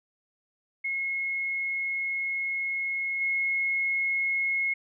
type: tone with level steps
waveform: sine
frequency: 2168 Hz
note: C#7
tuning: 39 cents flat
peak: -27 / -24 dBFS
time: 0.84-4.74 s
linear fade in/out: 10 ms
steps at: 3.2 s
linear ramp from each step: 20 ms
effects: none